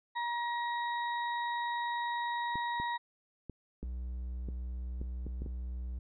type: harmonic tone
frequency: 950 Hz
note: A#5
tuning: 33 cents sharp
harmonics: 1 / 2 / 4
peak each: -33 / -39 / -45 dBFS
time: 0.15-2.98 s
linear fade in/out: 20 ms
type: clicks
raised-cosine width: 3 ms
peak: -29 dBFS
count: 9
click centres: 2.556 / 2.8 / 3.497 / 3.83 / 4.487 / 5.015 / 5.266 / 5.42 / 5.462 s
type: tone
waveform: triangle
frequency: 61.74 Hz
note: B1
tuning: in tune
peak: -34 dBFS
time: 3.83-5.99 s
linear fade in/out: 5 ms
effects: none